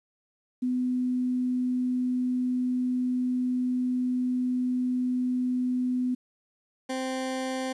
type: tone pair in turn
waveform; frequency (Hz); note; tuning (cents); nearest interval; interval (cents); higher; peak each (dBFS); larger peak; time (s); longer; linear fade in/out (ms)
sine / 20% pulse; 251 / 260.6; B3 / C4; +28 / -7; minor second; 65; second; -24; neither; 0.62-6.15 / 6.89-7.73; first; 10
effects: resampled to 24000 Hz + 10-bit